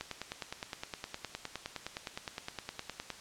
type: click train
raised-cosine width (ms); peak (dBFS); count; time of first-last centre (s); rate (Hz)
0.2; -20; 31; 0.01-3.103; 9.7
effects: white hiss -51 dBFS RMS until 3.2 s + low-pass 7000 Hz 12 dB/octave